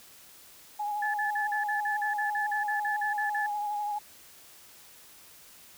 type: tone with vibrato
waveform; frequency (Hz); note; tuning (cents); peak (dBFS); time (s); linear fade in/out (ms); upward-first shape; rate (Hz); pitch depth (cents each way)
sine; 830.6; G#5; 0; -29; 0.79-3.99; 10; sine; 12; 27
type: tone bursts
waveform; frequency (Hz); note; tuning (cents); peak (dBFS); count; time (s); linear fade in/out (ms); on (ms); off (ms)
sine; 1733; A6; -27; -29; 15; 1.02-3.464; 5; 120; 46
effects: white hiss -53 dBFS RMS until 5.77 s